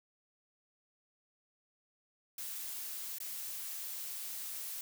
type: noise with dropouts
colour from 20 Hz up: blue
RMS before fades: -42 dBFS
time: 2.38-4.81 s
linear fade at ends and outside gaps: 2 ms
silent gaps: 3.185-3.202 s
effects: none